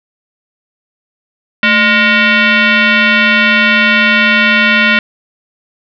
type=tone with frequency modulation; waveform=sine; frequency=220 Hz; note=A3; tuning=in tune; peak=-6 dBFS; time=1.63-4.99 s; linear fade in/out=2 ms; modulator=824 Hz; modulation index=3.4; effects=none